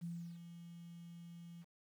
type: tone with ADSR envelope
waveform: sine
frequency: 170.3 Hz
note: F3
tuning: 43 cents flat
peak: -40 dBFS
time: 0.01-1.65 s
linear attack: 27 ms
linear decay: 340 ms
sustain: -10 dB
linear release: 37 ms
effects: 11-bit